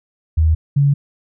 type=tone pair in turn; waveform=sine; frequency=79.4 / 141.47 Hz; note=D#2 / C#3; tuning=+36 / +36 cents; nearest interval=minor seventh; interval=1000 cents; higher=second; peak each=-10 dBFS; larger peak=neither; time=0.37-0.55 / 0.76-0.94 s; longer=neither; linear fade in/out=10 ms; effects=none